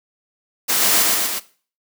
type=noise with echo; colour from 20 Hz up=white; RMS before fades=-18 dBFS; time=0.68-1.04 s; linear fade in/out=20 ms; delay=120 ms; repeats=3; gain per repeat=-2 dB; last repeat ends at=1.4 s; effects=noise-tail reverb RT60 0.4 s tail -17 dB re dry + high-pass 200 Hz 12 dB/octave